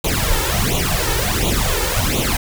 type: noise with flanger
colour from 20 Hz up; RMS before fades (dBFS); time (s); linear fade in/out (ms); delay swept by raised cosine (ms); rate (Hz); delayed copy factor
pink; -18; 0.04-2.37; 5; 0.29 to 2.29; 1.4; +0.8
effects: none